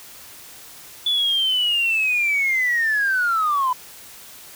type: linear sweep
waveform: sine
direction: down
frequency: 3471 to 986 Hz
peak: -16 dBFS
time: 1.06-3.73 s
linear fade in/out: 5 ms
effects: tanh soft clip ceiling -13 dBFS + white hiss -42 dBFS RMS until 4.55 s

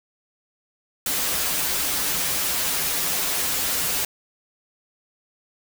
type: noise with comb filter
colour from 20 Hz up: white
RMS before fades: -24 dBFS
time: 1.06-4.05 s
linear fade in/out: 2 ms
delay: 8.9 ms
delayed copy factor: -0.7
effects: none

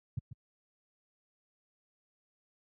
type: tone with echo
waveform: sine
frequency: 119.3 Hz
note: A#2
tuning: 41 cents sharp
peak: -29 dBFS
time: 0.17-0.19 s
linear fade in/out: 5 ms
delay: 140 ms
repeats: 1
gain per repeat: -11 dB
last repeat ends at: 0.33 s
effects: high-pass 60 Hz 12 dB/octave

